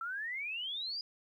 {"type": "exponential sweep", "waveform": "sine", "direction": "up", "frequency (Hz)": [1318.5, 4978], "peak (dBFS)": -36, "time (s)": [0.01, 1.01], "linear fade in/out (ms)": 2, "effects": ["12-bit"]}